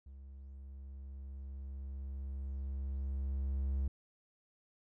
triangle tone with level ramp, 67.7 Hz, C#2, 40 cents flat, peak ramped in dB -47 to -29 dBFS, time 0.06-3.88 s, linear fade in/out 5 ms, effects none

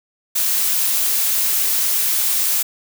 blue noise, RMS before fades -18 dBFS, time 0.35-2.63 s, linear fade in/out 10 ms, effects none

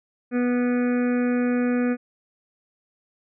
harmonic tone, 245.4 Hz, B3, 11 cents flat, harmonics 1 / 2 / 3 / 5 / 6 / 7 / 8 / 9 / 10, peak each -20 / -27 / -39 / -39 / -37 / -39 / -45 / -43 / -43 dBFS, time 0.31-1.97 s, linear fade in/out 50 ms, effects none

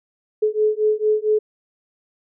sine beating tone pair, 425.9 / 430.3 Hz, G#4 / A4, +44 / -39 cents, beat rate 4.4 Hz, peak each -19 dBFS, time 0.42-1.39 s, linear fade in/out 10 ms, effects none

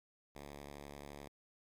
5% pulse tone, 71.6 Hz, D2, 43 cents flat, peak -37 dBFS, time 0.35-1.28 s, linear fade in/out 5 ms, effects MP3 96 kbps

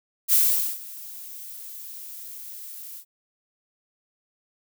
violet noise with ADSR envelope, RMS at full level -17 dBFS, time 0.28-3.05 s, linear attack 48 ms, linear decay 450 ms, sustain -22 dB, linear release 80 ms, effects none

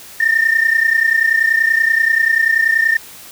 sine tone pair together, 1800 / 1830.4 Hz, A6 / A#6, +39 / -32 cents, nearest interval unison, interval 29 cents, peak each -12 / -14 dBFS, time 0.2-2.97 s, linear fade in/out 5 ms, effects tanh soft clip ceiling -5 dBFS + white hiss -37 dBFS RMS until 3.31 s

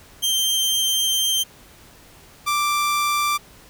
sawtooth tone pair in turn, 3148 / 1176.9 Hz, G7 / D6, +7 / +3 cents, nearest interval octave + perfect fourth, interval 1704 cents, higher first, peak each -15 dBFS, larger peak neither, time 0.22-1.44 / 2.46-3.38 s, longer first, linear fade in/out 20 ms, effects pink hiss -48 dBFS RMS until 3.69 s

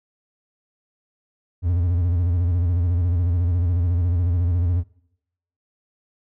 triangle tone with vibrato, 87.31 Hz, F2, in tune, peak -15 dBFS, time 1.62-4.84 s, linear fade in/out 50 ms, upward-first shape square, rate 14 Hz, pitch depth 66 cents each way, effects noise-tail reverb RT60 0.8 s tail -24 dB re dry

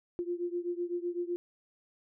sine beating tone pair, 347.2 / 355.1 Hz, F4 / F4, -10 / +29 cents, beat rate 7.9 Hz, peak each -34 / -36 dBFS, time 0.19-1.36 s, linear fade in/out 0 ms, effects none

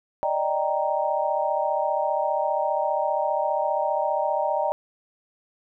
sine chord, Eb major seventh, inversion third, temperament equal, 587.3 / 622.3 / 784 / 932.3 Hz, D5 / Eb5 / G5 / Bb5, 0 / 0 / 0 / 0 cents, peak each -27 dBFS, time 0.23-4.72 s, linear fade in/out 0 ms, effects none

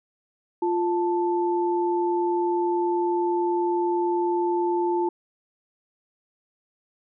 sine tone pair together, 349.2 / 880 Hz, F4 / A5, 0 / 0 cents, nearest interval octave + major third, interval 1600 cents, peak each -22 / -26 dBFS, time 0.62-5.09 s, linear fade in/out 5 ms, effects none

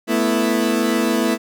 30% pulse chord, A suspended second, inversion none, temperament equal, 220 / 246.9 / 329.6 Hz, A3 / B3 / E4, 0 / 0 / 0 cents, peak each -18 dBFS, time 0.07-1.38 s, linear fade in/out 50 ms, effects none

